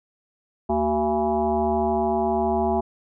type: tone with frequency modulation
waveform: sine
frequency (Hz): 529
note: C5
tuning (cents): +19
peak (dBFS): -19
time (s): 0.69-2.81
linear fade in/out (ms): 10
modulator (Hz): 151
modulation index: 2.4
effects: none